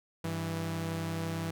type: tone pair together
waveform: sawtooth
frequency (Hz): 97.92 / 164.2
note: G2 / E3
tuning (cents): -1 / -6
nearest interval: major sixth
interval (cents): 895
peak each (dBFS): -34 / -30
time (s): 0.24-1.51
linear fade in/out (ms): 5
effects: none